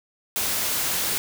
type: noise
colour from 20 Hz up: white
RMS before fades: -25 dBFS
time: 0.36-1.18 s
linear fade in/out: 0 ms
effects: none